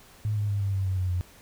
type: tone with pitch steps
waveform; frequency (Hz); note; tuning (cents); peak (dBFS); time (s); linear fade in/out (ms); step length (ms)
sine; 106.3 / 103.75 / 101.27 / 98.84 / 96.47 / 94.16 / 91.9 / 89.7; G#2 / G#2 / G#2 / G2 / G2 / F#2 / F#2 / F2; +41 / -1 / -43 / +15 / -27 / +31 / -11 / +47; -24; 0.25-1.21; 0; 120
effects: pink hiss -53 dBFS RMS until 1.41 s